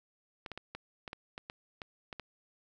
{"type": "clicks", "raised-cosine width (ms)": 0.3, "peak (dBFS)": -25, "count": 11, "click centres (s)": [0.462, 0.517, 0.576, 0.75, 1.078, 1.131, 1.379, 1.499, 1.818, 2.128, 2.197], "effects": []}